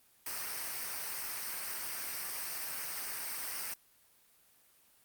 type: noise with comb filter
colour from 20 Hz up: white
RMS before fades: -39 dBFS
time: 0.26-3.74 s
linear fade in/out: 5 ms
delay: 0.28 ms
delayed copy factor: -0.55
effects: white hiss -66 dBFS RMS until 5.04 s + Opus 32 kbps